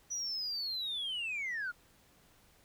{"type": "linear sweep", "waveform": "sine", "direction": "down", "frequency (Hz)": [5920, 1377], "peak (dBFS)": -33, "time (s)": [0.1, 1.72], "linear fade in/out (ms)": 20, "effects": ["tanh soft clip ceiling -32 dBFS", "pink hiss -65 dBFS RMS until 2.64 s"]}